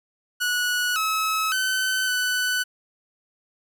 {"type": "tone with pitch steps", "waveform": "sawtooth", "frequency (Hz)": [1468, 1290, 1522, 1496], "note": ["F#6", "E6", "F#6", "F#6"], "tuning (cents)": [-14, -38, 48, 19], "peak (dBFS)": -18, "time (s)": [0.4, 2.64], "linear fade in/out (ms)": 20, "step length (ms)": 560, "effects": []}